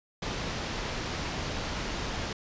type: low-pass noise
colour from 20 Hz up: pink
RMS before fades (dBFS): -34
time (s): 0.22-2.33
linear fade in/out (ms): 5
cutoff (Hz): 6200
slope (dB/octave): 24
effects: resampled to 16000 Hz